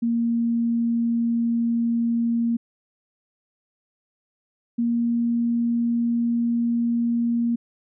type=tone pair in turn; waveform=sine; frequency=233.1 / 235.1 Hz; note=A#3 / A#3; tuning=0 / +15 cents; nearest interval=unison; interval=15 cents; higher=second; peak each=-19 dBFS; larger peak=neither; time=0.02-2.57 / 4.78-7.56 s; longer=second; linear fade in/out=10 ms; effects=none